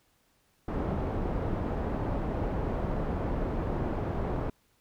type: low-pass noise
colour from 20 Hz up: pink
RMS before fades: -31 dBFS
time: 0.68-4.5 s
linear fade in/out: 5 ms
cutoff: 800 Hz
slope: 12 dB/octave
effects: pink hiss -69 dBFS RMS until 4.8 s

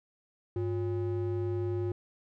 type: ring-modulated tone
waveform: triangle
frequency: 227.7 Hz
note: A#3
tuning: 40 cents flat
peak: -24 dBFS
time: 0.56-1.92 s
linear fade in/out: 2 ms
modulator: 127 Hz
effects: none

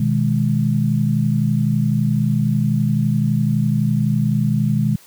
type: chord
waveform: sine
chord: G# minor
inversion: first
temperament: equal with one note detuned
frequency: 123.9 / 155.56 / 207.7 Hz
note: B2 / D#3 / G#3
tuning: +6 / 0 / 0 cents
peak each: -19 dBFS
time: 0-4.96 s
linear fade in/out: 5 ms
effects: white hiss -47 dBFS RMS until 5.06 s

